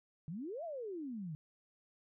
sine exponential two-way sweep, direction up then down, 146.3 to 703 to 146.3 Hz, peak -40 dBFS, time 0.28-1.35 s, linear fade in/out 0 ms, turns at 0.64 s, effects none

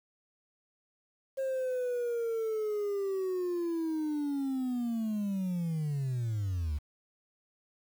sine linear sweep, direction down, 538 to 70 Hz, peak -27 dBFS, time 1.37-6.79 s, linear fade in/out 20 ms, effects tanh soft clip ceiling -29 dBFS + 9-bit

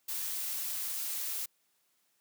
blue noise, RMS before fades -36 dBFS, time 0.08-1.46 s, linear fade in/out 10 ms, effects white hiss -74 dBFS RMS until 2.2 s + high-pass 150 Hz 12 dB/octave

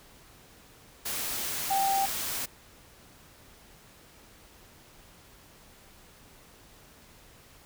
sine tone in noise, 784 Hz, G5, in tune, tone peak -24 dBFS, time 1.7-2.06 s, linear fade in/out 10 ms, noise white, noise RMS -33 dBFS, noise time 1.05-2.46 s, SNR +6 dB, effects pink hiss -55 dBFS RMS until 7.65 s

